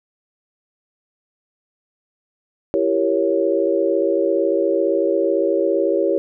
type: chord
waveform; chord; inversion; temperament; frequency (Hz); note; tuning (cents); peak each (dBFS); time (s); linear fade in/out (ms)
sine; E diminished seventh; none; equal with one note detuned; 334.2 / 392 / 466.2 / 554.4; E4 / G4 / Bb4 / Db5; +24 / 0 / 0 / 0; -21 / -20 / -23 / -20; 2.74-6.18; 0
effects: none